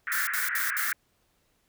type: band-pass noise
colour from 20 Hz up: white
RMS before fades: -31 dBFS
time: 0.07-0.93 s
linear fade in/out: 0 ms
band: 1400 to 1900 Hz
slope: 48 dB/octave
type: noise bursts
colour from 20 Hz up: blue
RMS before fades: -31 dBFS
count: 4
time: 0.12-0.918 s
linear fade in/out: 0 ms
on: 150 ms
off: 66 ms
effects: pink hiss -70 dBFS RMS until 1.68 s